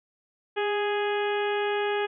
harmonic tone with a mistuned harmonic, 415.3 Hz, G#4, in tune, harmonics 1 / 2 / 3 / 4 / 5 / 6 / 7 / 8, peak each -26 / -31 / -38 / -34 / -40 / -38 / -40 / -43 dBFS, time 0.56-2.07 s, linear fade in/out 20 ms, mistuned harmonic 1, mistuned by -26 cents, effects none

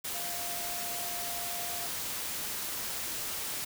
sine tone in noise, 698.5 Hz, F5, in tune, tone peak -42 dBFS, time 0.14-1.87 s, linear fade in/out 10 ms, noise white, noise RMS -36 dBFS, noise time 0.04-3.65 s, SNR -9 dB, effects none

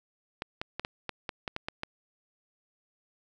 clicks, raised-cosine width 0.3 ms, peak -17 dBFS, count 10, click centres 0.421 / 0.615 / 0.796 / 0.849 / 1.093 / 1.292 / 1.478 / 1.564 / 1.685 / 1.834 s, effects none

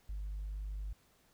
sine tone, 50.5 Hz, G#1, 48 cents flat, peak -36 dBFS, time 0.09-0.93 s, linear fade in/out 5 ms, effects tanh soft clip ceiling -35 dBFS + pink hiss -69 dBFS RMS until 1.33 s

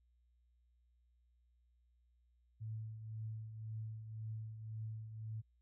sine tone with tremolo, 110 Hz, A2, in tune, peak -40 dBFS, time 2.6-5.42 s, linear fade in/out 20 ms, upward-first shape triangle, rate 1.9 Hz, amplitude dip 60%, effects added 60 Hz sine -70 dBFS peak until 5.61 s

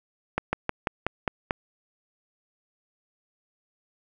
slowing click train, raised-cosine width 0.5 ms, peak -9 dBFS, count 7, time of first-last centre 0.38-1.509 s, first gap 150 ms, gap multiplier 1.09, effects none

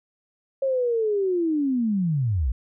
sine linear sweep, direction down, 547 to 51.91 Hz, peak -20 dBFS, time 0.62-2.52 s, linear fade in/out 5 ms, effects none

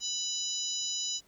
harmonic tone with a mistuned harmonic, 987.8 Hz, B5, in tune, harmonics 3 / 4 / 5 / 6 / 7, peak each -39 / -37 / -38 / -39 / -36 dBFS, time 0-1.21 s, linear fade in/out 50 ms, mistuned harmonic 5, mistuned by +36 cents, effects pink hiss -65 dBFS RMS until 1.27 s

